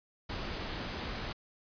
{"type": "noise", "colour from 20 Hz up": "pink", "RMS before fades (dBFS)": -38, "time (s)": [0.29, 1.33], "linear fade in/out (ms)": 10, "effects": ["resampled to 11025 Hz"]}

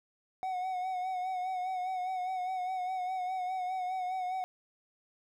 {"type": "tone with vibrato", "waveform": "triangle", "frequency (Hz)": 740, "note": "F#5", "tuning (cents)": 0, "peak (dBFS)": -30, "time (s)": [0.43, 4.44], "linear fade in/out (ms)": 0, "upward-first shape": "sine", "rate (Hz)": 4.9, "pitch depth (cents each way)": 41, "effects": []}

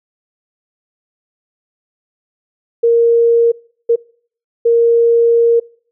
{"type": "tone bursts at uneven times", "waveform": "sine", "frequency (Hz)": 466.2, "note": "A#4", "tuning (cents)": 0, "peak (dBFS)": -7, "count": 3, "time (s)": [[2.83, 3.52], [3.89, 3.96], [4.65, 5.6]], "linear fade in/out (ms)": 10, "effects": ["noise-tail reverb RT60 0.5 s tail -24 dB re dry"]}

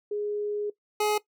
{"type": "tone pair in turn", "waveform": ["sine", "25% pulse"], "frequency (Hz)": [415.3, 421.3], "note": ["G#4", "G#4"], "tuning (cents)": [0, 25], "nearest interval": "unison", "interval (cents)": 25, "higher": "second", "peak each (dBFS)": [-27, -19], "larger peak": "second", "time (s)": [[0.11, 0.7], [1, 1.18]], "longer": "first", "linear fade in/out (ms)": 5, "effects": ["noise-tail reverb RT60 0.1 s tail -18 dB re dry"]}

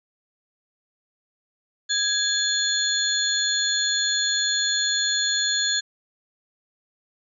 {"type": "tone cluster", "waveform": "sine", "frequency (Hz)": [1657, 3464, 4255, 6820], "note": ["G#6", "A7", "C8", "G#8"], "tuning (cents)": [-4, -28, 28, 45], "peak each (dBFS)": -26, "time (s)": [1.89, 5.81], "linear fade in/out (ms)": 20, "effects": []}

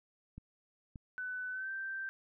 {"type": "clicks", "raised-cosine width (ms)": 5, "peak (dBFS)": -34, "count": 2, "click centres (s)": [0.38, 0.958]}
{"type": "tone with pitch glide", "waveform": "sine", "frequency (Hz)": [1500, 1564.6], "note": ["F#6", "G6"], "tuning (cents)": [23, -4], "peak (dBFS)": -37, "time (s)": [1.18, 2.09], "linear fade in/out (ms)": 0, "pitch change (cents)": 73, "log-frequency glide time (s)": [1.5, 1.71]}
{"effects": []}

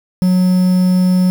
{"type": "tone with quantisation", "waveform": "triangle", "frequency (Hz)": 183.1, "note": "F#3", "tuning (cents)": -18, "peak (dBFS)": -7, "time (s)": [0.22, 1.3], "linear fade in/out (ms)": 0, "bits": 5, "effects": []}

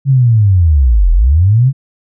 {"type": "linear two-way sweep", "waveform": "sine", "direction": "down then up", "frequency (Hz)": [140.4, 38.89, 140.4], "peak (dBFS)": -5, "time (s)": [0.05, 1.73], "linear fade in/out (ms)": 50, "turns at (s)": 1.12, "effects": []}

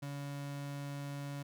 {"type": "tone", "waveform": "35% pulse", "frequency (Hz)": 141.8, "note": "C#3", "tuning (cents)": 40, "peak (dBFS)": -38, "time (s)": [0.02, 1.43], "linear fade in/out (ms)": 10, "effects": []}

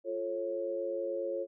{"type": "chord", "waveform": "sine", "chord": "F augmented", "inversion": "none", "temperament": "just", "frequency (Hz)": [349.2, 436.5, 545.7], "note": ["F4", "A4", "C#5"], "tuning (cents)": [0, -14, -27], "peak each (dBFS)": [-38, -39, -34], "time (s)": [0.04, 1.47], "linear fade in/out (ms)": 50, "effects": []}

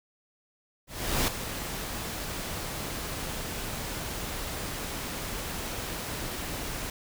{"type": "noise with ADSR envelope", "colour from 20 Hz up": "pink", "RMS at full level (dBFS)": -25, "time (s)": [0.87, 6.9], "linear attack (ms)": 410, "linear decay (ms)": 3, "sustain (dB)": -10, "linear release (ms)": 3, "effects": []}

